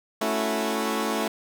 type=chord; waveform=15% pulse; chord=F# minor seventh; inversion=first; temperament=equal; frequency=220 / 277.2 / 329.6 / 370 Hz; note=A3 / C#4 / E4 / F#4; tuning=0 / 0 / 0 / 0 cents; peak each=-21 / -25 / -24 / -26 dBFS; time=0.21-1.28 s; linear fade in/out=5 ms; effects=none